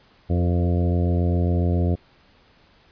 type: harmonic tone with a mistuned harmonic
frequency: 87.31 Hz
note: F2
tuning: in tune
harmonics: 1 / 2 / 3 / 4 / 5 / 6 / 7 / 8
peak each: -19 / -25 / -29 / -31 / -33 / -35 / -36 / -37 dBFS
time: 0.29-1.96 s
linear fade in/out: 20 ms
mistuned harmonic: 5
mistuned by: +17 cents
effects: pink hiss -56 dBFS RMS until 2.91 s + resampled to 11025 Hz